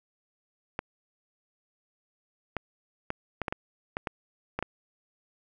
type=clicks; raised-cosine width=0.5 ms; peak=-15 dBFS; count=10; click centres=0.791 / 2.567 / 3.104 / 3.417 / 3.482 / 3.525 / 3.969 / 4.072 / 4.59 / 4.626 s; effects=none